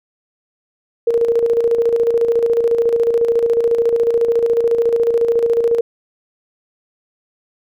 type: tone with tremolo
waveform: sine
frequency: 466.2 Hz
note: A#4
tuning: in tune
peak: -10 dBFS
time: 1.07-5.81 s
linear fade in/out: 5 ms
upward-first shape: square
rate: 14 Hz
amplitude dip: 50%
effects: none